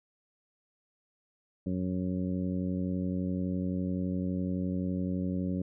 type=harmonic tone; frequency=91.8 Hz; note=F#2; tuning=13 cents flat; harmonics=1 / 2 / 3 / 4 / 5 / 6; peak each=-37 / -31 / -35 / -44 / -46 / -44 dBFS; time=1.66-5.62 s; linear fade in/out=5 ms; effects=none